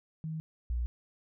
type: tone pair in turn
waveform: sine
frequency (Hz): 158.7 / 59.72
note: D#3 / A#1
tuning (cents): +35 / +43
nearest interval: octave + perfect fourth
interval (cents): 1692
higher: first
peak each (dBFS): -34 / -29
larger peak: second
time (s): 0.24-0.4 / 0.7-0.86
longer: neither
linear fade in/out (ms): 0
effects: none